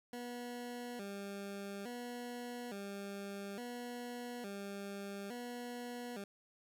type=tone with vibrato; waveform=20% pulse; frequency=220 Hz; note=A3; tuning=in tune; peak=-38 dBFS; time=0.13-6.24 s; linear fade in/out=2 ms; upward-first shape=square; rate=0.58 Hz; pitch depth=170 cents each way; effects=13-bit